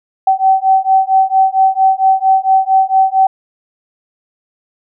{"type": "beating tone pair", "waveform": "sine", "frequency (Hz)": [764, 768.4], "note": ["G5", "G5"], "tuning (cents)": [-45, -35], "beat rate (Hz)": 4.4, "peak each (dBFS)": -11, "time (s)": [0.27, 3.27], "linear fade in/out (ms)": 5, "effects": []}